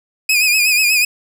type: tone with vibrato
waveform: sawtooth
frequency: 2489 Hz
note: D#7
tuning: in tune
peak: -8 dBFS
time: 0.29-1.05 s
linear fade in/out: 5 ms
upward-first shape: sine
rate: 8.2 Hz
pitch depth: 67 cents each way
effects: none